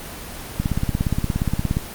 click train, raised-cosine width 5 ms, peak -7 dBFS, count 21, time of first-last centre 0.6-1.77 s, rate 17.1 Hz, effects pink hiss -34 dBFS RMS until 1.94 s + Opus 24 kbps

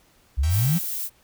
sine exponential sweep, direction up, 61.3 to 185 Hz, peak -18 dBFS, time 0.37-0.79 s, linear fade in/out 20 ms
5% pulse chord, E diminished seventh, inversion none, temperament equal with one note detuned, 659.3 / 784 / 941 / 1108.7 Hz, E5 / G5 / Bb5 / Db6, 0 / 0 / +16 / 0 cents, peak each -31 / -28 / -32 / -32 dBFS, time 0.43-0.79 s, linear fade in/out 5 ms
violet noise, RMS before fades -29 dBFS, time 0.49-1.1 s, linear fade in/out 50 ms
effects pink hiss -59 dBFS RMS until 1.23 s

